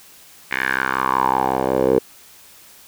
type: tone with band-pass filter sweep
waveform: 10% pulse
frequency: 65.41 Hz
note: C2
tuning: in tune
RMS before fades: -19 dBFS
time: 0.51-1.99 s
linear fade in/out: 5 ms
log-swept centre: 2000 to 450 Hz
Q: 4.6
effects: white hiss -46 dBFS RMS until 2.87 s